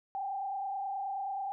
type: tone with frequency modulation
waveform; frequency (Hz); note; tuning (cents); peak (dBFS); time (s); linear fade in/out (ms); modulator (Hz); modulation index
sine; 787; G5; +7; -33; 0.15-1.52; 0; 29.4; 0.95
effects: none